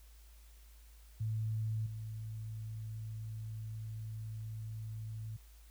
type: tone with level steps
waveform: sine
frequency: 110 Hz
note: A2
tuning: in tune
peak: -33 / -40 dBFS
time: 1.2-5.37 s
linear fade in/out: 10 ms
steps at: 1.86 s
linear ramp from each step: 5 ms
effects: added 54 Hz sine -55 dBFS peak until 5.7 s + white hiss -66 dBFS RMS until 5.7 s